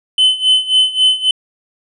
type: tone with tremolo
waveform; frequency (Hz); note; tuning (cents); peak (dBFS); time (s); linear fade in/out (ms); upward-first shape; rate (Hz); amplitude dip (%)
triangle; 3039; F#7; +46; -5; 0.18-1.31; 2; sine; 3.7; 85
effects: resampled to 24000 Hz